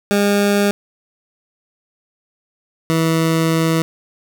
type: tone pair in turn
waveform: 20% pulse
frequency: 202.9 / 162.61 Hz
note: G#3 / E3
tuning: -40 / -23 cents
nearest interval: major third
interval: 383 cents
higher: first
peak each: -8 / -9 dBFS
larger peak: first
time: 0.11-0.71 / 2.9-3.82 s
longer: second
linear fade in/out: 0 ms
effects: none